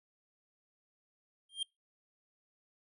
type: tone with exponential growth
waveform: square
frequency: 3194 Hz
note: G7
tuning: 32 cents sharp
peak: -30 dBFS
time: 1.49-1.63 s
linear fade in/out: 5 ms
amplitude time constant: 30 ms
effects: noise-tail reverb RT60 0.2 s tail -24 dB re dry + resampled to 32000 Hz